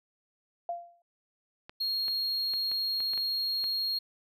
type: tone with exponential decay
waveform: sine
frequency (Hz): 691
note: F5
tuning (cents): -19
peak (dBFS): -28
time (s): 0.69-1.02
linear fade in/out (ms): 2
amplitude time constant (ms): 70
type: clicks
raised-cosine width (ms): 0.3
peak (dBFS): -28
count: 8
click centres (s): 1.695 / 2.082 / 2.537 / 2.716 / 3.004 / 3.135 / 3.177 / 3.641
type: tone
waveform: triangle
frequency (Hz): 4267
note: C8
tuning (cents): +33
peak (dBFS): -27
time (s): 1.8-3.99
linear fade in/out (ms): 10
effects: none